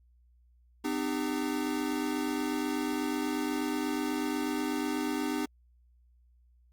square tone cluster, 254.9 / 303.1 / 397.1 Hz, C4 / D#4 / G4, -45 / -45 / +22 cents, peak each -35 / -33 / -38 dBFS, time 0.84-5.46 s, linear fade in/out 10 ms, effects added 60 Hz sine -60 dBFS peak until 6.72 s + Opus 48 kbps

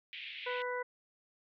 pink band-pass noise, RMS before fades -45 dBFS, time 0.13-0.62 s, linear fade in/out 0 ms, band 2100 to 3500 Hz, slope 48 dB/octave
harmonic tone, 495.1 Hz, B4, 4 cents sharp, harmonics 1 / 2 / 3 / 4, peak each -37 / -40 / -42 / -43 dBFS, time 0.46-0.83 s, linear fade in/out 10 ms
effects none

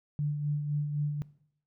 sine tone with tremolo, 147.2 Hz, D3, 4 cents sharp, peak -26 dBFS, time 0.19-1.22 s, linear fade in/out 0 ms, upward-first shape sine, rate 3.9 Hz, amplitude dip 50%, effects noise-tail reverb RT60 0.7 s tail -20 dB re dry

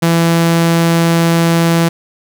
sawtooth tone, 167.2 Hz, E3, 25 cents sharp, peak -5 dBFS, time 0.02-1.89 s, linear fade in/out 10 ms, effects none

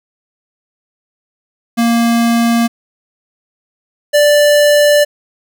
square tone pair in turn, 233.1 / 587.4 Hz, A#3 / D5, 0 / 0 cents, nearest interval octave + major third, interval 1600 cents, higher second, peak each -10 / -7 dBFS, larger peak second, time 1.77-2.68 / 4.13-5.05 s, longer second, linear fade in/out 20 ms, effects none

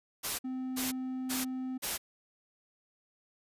white noise bursts, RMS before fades -34 dBFS, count 4, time 0.23-1.98 s, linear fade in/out 20 ms, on 160 ms, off 370 ms
triangle tone, 258.1 Hz, C4, 23 cents flat, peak -32 dBFS, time 0.44-1.78 s, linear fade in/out 10 ms
effects resampled to 32000 Hz

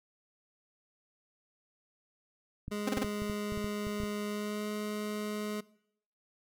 clicks, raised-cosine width 5 ms, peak -27 dBFS, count 11, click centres 2.681 / 2.973 / 3.046 / 3.22 / 3.298 / 3.522 / 3.575 / 3.644 / 3.869 / 4.002 / 4.035 s
25% pulse tone with pitch glide, 207.7 to 210.4 Hz, G#3 to G#3, 0 to +23 cents, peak -30 dBFS, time 2.71-5.61 s, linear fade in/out 10 ms, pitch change +23 cents, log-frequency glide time 4.28-4.69 s
sawtooth tone bursts, 261.6 Hz, C4, in tune, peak -24 dBFS, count 4, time 2.87-3.035 s, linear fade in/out 5 ms, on 21 ms, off 27 ms
effects noise-tail reverb RT60 0.7 s tail -21 dB re dry

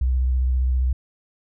sine tone with vibrato, 63.6 Hz, C2, 48 cents flat, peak -17 dBFS, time 0.01-0.93 s, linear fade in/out 5 ms, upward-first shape square, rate 15 Hz, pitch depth 30 cents each way, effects none

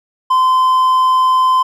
triangle tone, 1030 Hz, C6, 28 cents flat, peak -7 dBFS, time 0.3-1.63 s, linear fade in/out 10 ms, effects none

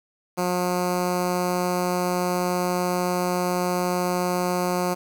10% pulse tone with notch filter, 179.3 Hz, F3, 46 cents sharp, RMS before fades -24 dBFS, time 0.37-4.95 s, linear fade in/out 20 ms, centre 3100 Hz, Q 1.4, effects 8-bit

